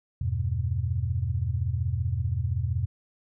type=chord; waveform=sine; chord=E minor; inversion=none; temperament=equal; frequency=82.41 / 98 / 123.47 Hz; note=E2 / G2 / B2; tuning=0 / 0 / 0 cents; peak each=-29 dBFS; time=0.21-2.86 s; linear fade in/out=5 ms; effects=none